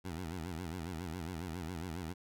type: tone with vibrato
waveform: 15% pulse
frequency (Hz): 85.6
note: F2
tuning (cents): -34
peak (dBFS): -33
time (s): 0.04-2.14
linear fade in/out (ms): 20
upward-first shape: sine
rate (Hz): 7.3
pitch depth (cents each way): 160
effects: none